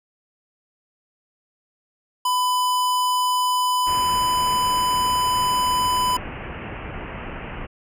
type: tone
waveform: square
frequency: 1000 Hz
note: B5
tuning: 21 cents sharp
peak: -19 dBFS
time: 2.25-6.17 s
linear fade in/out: 5 ms
type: low-pass noise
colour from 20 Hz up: pink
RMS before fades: -33 dBFS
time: 3.86-7.67 s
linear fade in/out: 20 ms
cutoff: 2900 Hz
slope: 96 dB/octave
effects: none